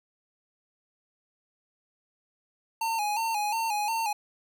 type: tone with vibrato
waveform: square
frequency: 869 Hz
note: A5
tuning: 22 cents flat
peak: -27 dBFS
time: 2.81-4.13 s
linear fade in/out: 5 ms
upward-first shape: square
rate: 2.8 Hz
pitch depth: 73 cents each way
effects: none